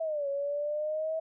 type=exponential two-way sweep; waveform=sine; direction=down then up; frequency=659.3 to 554.4 to 646 Hz; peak=-29 dBFS; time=0-1.2 s; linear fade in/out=10 ms; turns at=0.28 s; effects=none